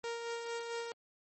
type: tone with tremolo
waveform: sawtooth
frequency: 466.2 Hz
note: A#4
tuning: in tune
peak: -32 dBFS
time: 0.04-0.92 s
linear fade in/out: 0 ms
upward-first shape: sine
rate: 4.5 Hz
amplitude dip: 40%
effects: MP3 32 kbps